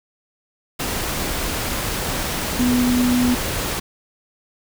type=tone in noise; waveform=sine; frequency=246.9 Hz; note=B3; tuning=in tune; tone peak=-15 dBFS; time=2.59-3.35 s; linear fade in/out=10 ms; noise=pink; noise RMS=-24 dBFS; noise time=0.79-3.8 s; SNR=+6 dB; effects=none